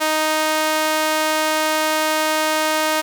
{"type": "tone with high-pass filter", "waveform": "sawtooth", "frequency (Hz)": 311.1, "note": "D#4", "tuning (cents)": 0, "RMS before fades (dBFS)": -19, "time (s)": [0, 3.02], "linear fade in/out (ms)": 20, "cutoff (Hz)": 680, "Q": 0.88, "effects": []}